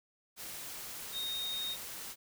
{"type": "tone in noise", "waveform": "sine", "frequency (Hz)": 3714, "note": "A#7", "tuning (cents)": -7, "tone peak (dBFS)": -35, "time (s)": [1.12, 1.77], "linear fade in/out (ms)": 50, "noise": "white", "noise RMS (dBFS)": -44, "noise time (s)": [0.36, 2.16], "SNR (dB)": 6, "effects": []}